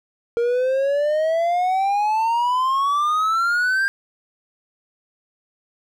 triangle exponential sweep, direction up, 465.2 to 1606 Hz, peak -15 dBFS, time 0.37-3.88 s, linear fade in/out 0 ms, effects none

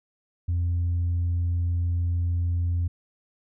sine tone, 86.6 Hz, F2, 14 cents flat, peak -20 dBFS, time 0.48-2.88 s, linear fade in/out 10 ms, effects tanh soft clip ceiling -20 dBFS

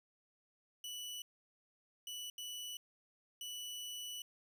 sawtooth tone bursts at uneven times, 2960 Hz, F#7, in tune, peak -40 dBFS, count 4, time 0.84-1.22 / 2.07-2.3 / 2.38-2.77 / 3.41-4.22 s, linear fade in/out 2 ms, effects none

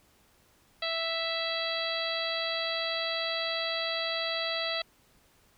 harmonic tone, 659.3 Hz, E5, in tune, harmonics 1 / 2 / 3 / 4 / 5 / 6 / 7, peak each -35 / -39 / -37 / -39 / -37 / -35 / -39 dBFS, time 0.82-4.82 s, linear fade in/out 5 ms, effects pink hiss -64 dBFS RMS until 5.57 s

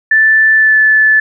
sine tone with pitch glide, 1760 to 1740.8 Hz, A6 to A6, 0 to -19 cents, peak -5 dBFS, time 0.11-1.2 s, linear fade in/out 5 ms, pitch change -19 cents, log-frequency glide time 0.55-0.78 s, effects none

